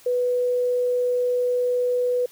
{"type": "tone", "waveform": "sine", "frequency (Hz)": 493.9, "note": "B4", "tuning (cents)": 0, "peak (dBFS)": -19, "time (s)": [0.06, 2.26], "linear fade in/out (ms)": 5, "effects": ["white hiss -51 dBFS RMS until 2.31 s"]}